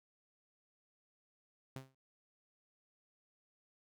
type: tone with exponential decay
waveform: sawtooth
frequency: 132.6 Hz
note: C3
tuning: 23 cents sharp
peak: -37 dBFS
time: 1.76-1.95 s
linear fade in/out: 2 ms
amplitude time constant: 40 ms
effects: none